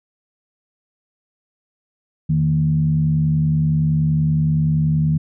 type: tone with frequency modulation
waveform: sine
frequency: 155.56 Hz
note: D#3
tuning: in tune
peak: -14 dBFS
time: 2.29-5.18 s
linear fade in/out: 10 ms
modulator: 70.6 Hz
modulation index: 0.54
effects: none